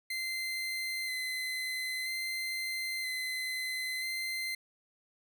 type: tone with vibrato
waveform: 30% pulse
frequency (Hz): 2059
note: C7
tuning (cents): -28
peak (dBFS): -31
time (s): 0.1-4.55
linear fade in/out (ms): 5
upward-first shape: square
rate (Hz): 0.51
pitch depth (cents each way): 14
effects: none